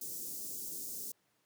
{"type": "band-stop noise", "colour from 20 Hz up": "white", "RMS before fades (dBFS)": -42, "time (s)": [0.01, 1.12], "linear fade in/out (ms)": 5, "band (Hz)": [440, 5700], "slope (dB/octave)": 24, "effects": ["pink hiss -75 dBFS RMS until 1.45 s", "high-pass 150 Hz 12 dB/octave"]}